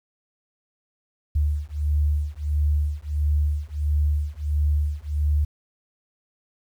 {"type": "beating tone pair", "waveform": "sine", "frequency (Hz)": [73.42, 74.92], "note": ["D2", "D2"], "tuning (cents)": [0, 35], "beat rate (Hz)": 1.5, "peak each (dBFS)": -23, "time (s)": [1.35, 5.45], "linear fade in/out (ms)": 10, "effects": ["9-bit"]}